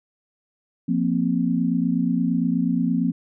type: chord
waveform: sine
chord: F suspended fourth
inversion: none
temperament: equal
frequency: 174.61 / 233.1 / 261.6 Hz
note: F3 / Bb3 / C4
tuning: 0 / 0 / 0 cents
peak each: -23 dBFS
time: 0.88-3.12 s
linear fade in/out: 10 ms
effects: none